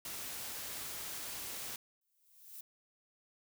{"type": "noise", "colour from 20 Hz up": "white", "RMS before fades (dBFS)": -43, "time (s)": [0.05, 1.76], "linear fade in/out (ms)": 2}
{"type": "noise with exponential growth", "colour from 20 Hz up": "violet", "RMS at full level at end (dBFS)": -46, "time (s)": [2.01, 2.61], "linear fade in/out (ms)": 5, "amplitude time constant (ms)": 130}
{"effects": []}